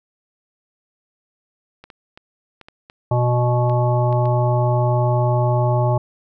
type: clicks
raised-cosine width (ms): 0.3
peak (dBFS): -24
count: 9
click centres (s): 1.84 / 1.902 / 2.175 / 2.613 / 2.685 / 2.899 / 3.697 / 4.127 / 4.256
type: harmonic tone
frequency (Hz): 122.4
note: B2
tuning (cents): -15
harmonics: 1 / 3 / 5 / 7 / 9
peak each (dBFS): -16 / -26 / -22 / -24 / -30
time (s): 3.11-5.98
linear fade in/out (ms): 5
effects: none